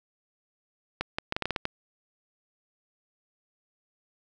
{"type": "clicks", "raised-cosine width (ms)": 0.3, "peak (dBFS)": -12, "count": 9, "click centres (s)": [1.01, 1.185, 1.324, 1.365, 1.423, 1.456, 1.507, 1.562, 1.654], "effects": []}